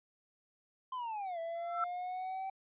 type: linear two-way sweep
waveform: triangle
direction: down then up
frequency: 1046.5 to 659.3 to 773 Hz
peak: -35 dBFS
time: 0.92-2.5 s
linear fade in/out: 5 ms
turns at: 1.39 s
type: tone with exponential growth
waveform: sine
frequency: 1337 Hz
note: E6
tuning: 24 cents sharp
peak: -28 dBFS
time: 1.55-1.84 s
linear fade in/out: 2 ms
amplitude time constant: 61 ms
effects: resampled to 8000 Hz